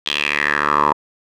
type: tone with band-pass filter sweep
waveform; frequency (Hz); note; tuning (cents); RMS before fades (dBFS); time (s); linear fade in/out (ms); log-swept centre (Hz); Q
10% pulse; 73.42; D2; 0; -18; 0.06-0.93; 5; 3400 to 910; 4.3
effects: none